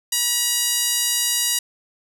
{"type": "tone with high-pass filter", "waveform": "5% pulse", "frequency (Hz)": 960, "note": "B5", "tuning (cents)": -49, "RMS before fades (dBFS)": -21, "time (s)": [0.12, 1.59], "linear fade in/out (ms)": 5, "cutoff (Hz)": 2500, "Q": 0.69, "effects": []}